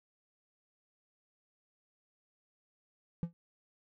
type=tone with exponential decay; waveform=triangle; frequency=169.5 Hz; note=E3; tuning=49 cents sharp; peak=-25 dBFS; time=3.23-3.33 s; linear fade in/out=0 ms; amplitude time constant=20 ms; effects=none